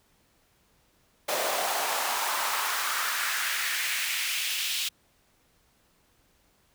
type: noise with high-pass filter sweep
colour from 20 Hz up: pink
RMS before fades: -29 dBFS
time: 1.28-4.89 s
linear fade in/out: 10 ms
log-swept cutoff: 580 to 3200 Hz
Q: 2.1
effects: pink hiss -66 dBFS RMS until 6.74 s